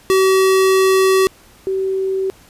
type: tone pair in turn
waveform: square / sine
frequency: 380.8 / 383 Hz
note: F#4 / G4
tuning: +50 / -40 cents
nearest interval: unison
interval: 10 cents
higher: second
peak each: -11 / -16 dBFS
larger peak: first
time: 0.1-1.27 / 1.67-2.3 s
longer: first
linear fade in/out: 0 ms
effects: pink hiss -47 dBFS RMS until 2.49 s + resampled to 32000 Hz